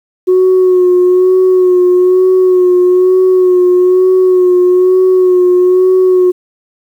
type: tone with vibrato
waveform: sine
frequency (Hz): 366.2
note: F#4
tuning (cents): -18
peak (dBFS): -3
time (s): 0.27-6.32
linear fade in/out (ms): 20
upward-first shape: sine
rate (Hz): 1.1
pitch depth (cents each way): 29
effects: tanh soft clip ceiling -2 dBFS + 7-bit